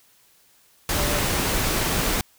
sine tone in noise, 587.3 Hz, D5, in tune, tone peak -29 dBFS, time 0.98-1.19 s, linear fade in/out 2 ms, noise pink, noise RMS -23 dBFS, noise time 0.89-2.21 s, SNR -9 dB, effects white hiss -58 dBFS RMS until 2.38 s

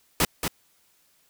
pink noise with echo, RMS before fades -21 dBFS, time 0.2-0.25 s, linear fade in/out 2 ms, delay 230 ms, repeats 1, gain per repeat -6 dB, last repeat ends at 0.48 s, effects white hiss -64 dBFS RMS until 1.29 s

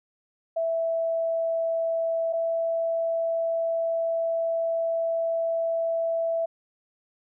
sine tone pair in turn, 659.3 / 661.8 Hz, E5 / E5, 0 / +7 cents, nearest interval unison, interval 7 cents, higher second, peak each -23 dBFS, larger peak neither, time 0.56-2.33 / 2.33-6.46 s, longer second, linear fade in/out 10 ms, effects none

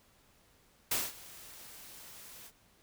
white noise with ADSR envelope, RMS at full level -30 dBFS, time 0.91-2.52 s, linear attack 7 ms, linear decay 200 ms, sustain -21 dB, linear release 59 ms, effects pink hiss -66 dBFS RMS until 2.82 s

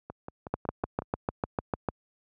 two click trains, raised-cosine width 1 ms, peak -24 / -13 dBFS, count 6 / 10, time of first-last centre 0.1-1.021 / 0.54-1.887 s, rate 5.43 / 6.68 Hz, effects high-pass 60 Hz 12 dB/octave

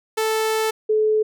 sawtooth / sine tone pair in turn, 439.4 / 431.1 Hz, A4 / A4, -2 / -35 cents, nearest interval unison, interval 33 cents, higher first, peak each -15 dBFS, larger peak neither, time 0.17-0.71 / 0.89-1.23 s, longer first, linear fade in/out 10 ms, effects none

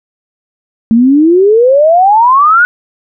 sine exponential sweep, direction up, 220 to 1492 Hz, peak -3 dBFS, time 0.91-2.65 s, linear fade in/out 0 ms, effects none

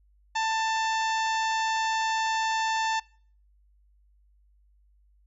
harmonic tone, 888 Hz, A5, 16 cents sharp, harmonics 1 / 2 / 3 / 4 / 5 / 6 / 7 / 8, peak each -26 / -32 / -36 / -38 / -40 / -42 / -43 / -44 dBFS, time 0.35-3 s, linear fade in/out 10 ms, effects noise-tail reverb RT60 0.5 s tail -24 dB re dry + added 50 Hz sine -59 dBFS peak until 5.26 s

